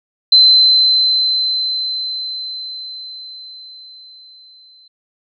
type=tone with exponential decay; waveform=sine; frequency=4067 Hz; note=C8; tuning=50 cents flat; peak=-4 dBFS; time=0.32-4.88 s; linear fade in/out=5 ms; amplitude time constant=990 ms; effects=none